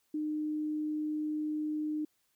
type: tone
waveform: sine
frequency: 304.7 Hz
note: D#4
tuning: 36 cents flat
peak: -31 dBFS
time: 0.14-2.05 s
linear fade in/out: 5 ms
effects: white hiss -75 dBFS RMS until 2.35 s